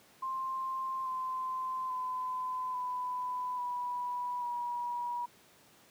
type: tone with pitch steps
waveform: sine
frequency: 1052 / 1033.9 / 1016.2 / 998.7 / 981.6 / 964.7 Hz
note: C6 / C6 / B5 / B5 / B5 / B5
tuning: +9 / -21 / +49 / +19 / -11 / -41 cents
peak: -33 dBFS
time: 0.22-5.26 s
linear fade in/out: 10 ms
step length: 840 ms
effects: pink hiss -61 dBFS RMS until 5.9 s + high-pass 150 Hz 12 dB/octave